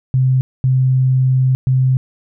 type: tone bursts at uneven times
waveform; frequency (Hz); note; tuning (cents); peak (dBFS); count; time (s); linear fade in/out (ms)
sine; 130; C3; -11; -10; 3; 0.14-0.41 / 0.64-1.55 / 1.67-1.97; 0
effects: none